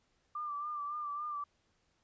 sine tone with vibrato, 1183 Hz, D6, 12 cents sharp, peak -36 dBFS, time 0.35-1.44 s, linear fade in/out 5 ms, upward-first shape sine, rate 3.6 Hz, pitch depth 42 cents each way, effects pink hiss -75 dBFS RMS until 2.03 s + resampled to 16000 Hz

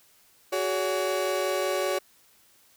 35% pulse chord, F# suspended second, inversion none, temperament equal with one note detuned, 370 / 415.3 / 567.3 Hz, F#4 / G#4 / C#5, 0 / 0 / +40 cents, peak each -28 / -31 / -26 dBFS, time 0.52-1.99 s, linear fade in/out 10 ms, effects white hiss -60 dBFS RMS until 2.76 s

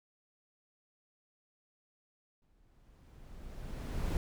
brown noise with exponential growth, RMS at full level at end -31 dBFS, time 2.42-4.17 s, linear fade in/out 1 ms, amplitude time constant 380 ms, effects none

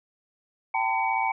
sine tone cluster, 779 / 895 / 1009 / 2261 Hz, G5 / A5 / B5 / C#7, -11 / +29 / +37 / +34 cents, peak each -28 / -26 / -32 / -29 dBFS, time 0.74-1.32 s, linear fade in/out 5 ms, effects none

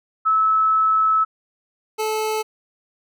sine / 25% pulse tone pair in turn, 1301 / 434.2 Hz, E6 / A4, -23 / -23 cents, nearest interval octave + perfect fifth, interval 1900 cents, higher first, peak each -14 / -17 dBFS, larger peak first, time 0.25-1.25 / 1.98-2.43 s, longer first, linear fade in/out 20 ms, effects none

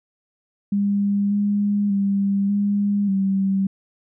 sine tone with pitch steps, 201.5 / 204.3 / 198.4 / 203 / 193.9 Hz, G3 / G#3 / G3 / G#3 / G3, +48 / -28 / +21 / -39 / -19 cents, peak -17 dBFS, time 0.72-3.67 s, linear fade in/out 5 ms, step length 590 ms, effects none

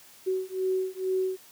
sine beating tone pair, 374.3 / 376.5 Hz, F#4 / F#4, +20 / +30 cents, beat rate 2.2 Hz, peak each -29 dBFS, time 0.26-1.37 s, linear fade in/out 20 ms, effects white hiss -53 dBFS RMS until 1.51 s + high-pass 80 Hz 12 dB/octave

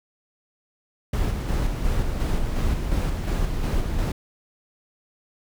brown noise with tremolo, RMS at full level -22 dBFS, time 1.13-4.12 s, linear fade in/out 5 ms, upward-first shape square, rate 2.8 Hz, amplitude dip 35%, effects none

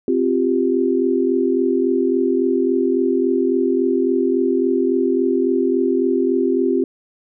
sine chord, C suspended fourth, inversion none, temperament just, 261.6 / 348.8 / 392.4 Hz, C4 / F4 / G4, 0 / -2 / +2 cents, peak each -19 dBFS, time 0.08-6.84 s, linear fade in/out 2 ms, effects none

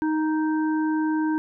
harmonic tone, 311.8 Hz, D#4, 4 cents sharp, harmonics 1 / 3 / 5, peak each -21 / -31 / -35 dBFS, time 0.02-1.38 s, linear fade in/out 0 ms, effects none

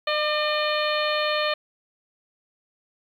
harmonic tone with a mistuned harmonic, 605 Hz, D#5, 49 cents flat, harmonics 1 / 2 / 3 / 4 / 5 / 6 / 7, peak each -25 / -28 / -30 / -31 / -32 / -33 / -33 dBFS, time 0.07-1.54 s, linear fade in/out 5 ms, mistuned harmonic 2, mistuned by -19 cents, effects 9-bit

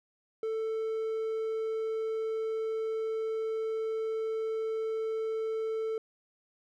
triangle tone, 442.9 Hz, A4, 11 cents sharp, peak -28 dBFS, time 0.43-5.98 s, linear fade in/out 2 ms, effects none

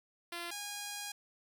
5% pulse tone pair in turn, 343.7 / 819.1 Hz, F4 / G#5, -28 / -24 cents, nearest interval octave + minor third, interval 1504 cents, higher second, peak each -28 dBFS, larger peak neither, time 0.32-0.51 / 0.51-1.12 s, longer second, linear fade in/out 5 ms, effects none

